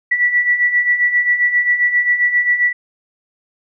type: beating tone pair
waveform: sine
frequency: 1949 / 1956.5 Hz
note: B6 / B6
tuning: -23 / -17 cents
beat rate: 7.5 Hz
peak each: -19 / -13 dBFS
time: 0.11-2.73 s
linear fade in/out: 10 ms
effects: none